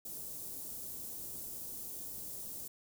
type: band-stop noise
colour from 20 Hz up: white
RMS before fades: -44 dBFS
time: 0.05-2.68 s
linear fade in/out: 5 ms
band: 440 to 8700 Hz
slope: 12 dB/octave
effects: none